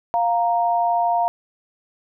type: tone pair together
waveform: sine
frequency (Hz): 699.9 / 932.3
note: F5 / A#5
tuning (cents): +4 / 0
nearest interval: perfect fourth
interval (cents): 496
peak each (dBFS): -18 / -21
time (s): 0.14-1.28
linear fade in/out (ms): 0
effects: none